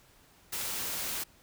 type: noise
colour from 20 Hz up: white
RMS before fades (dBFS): -35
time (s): 0.52-1.24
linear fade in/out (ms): 10
effects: pink hiss -61 dBFS RMS until 1.42 s